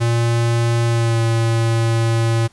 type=tone with pitch glide; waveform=square; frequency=117.1 to 114.62 Hz; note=A#2 to A#2; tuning=+8 to -29 cents; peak=-15 dBFS; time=0-2.48 s; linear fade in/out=20 ms; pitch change=-37 cents; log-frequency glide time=0.86-1.2 s; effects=pink hiss -54 dBFS RMS until 2.52 s + resampled to 24000 Hz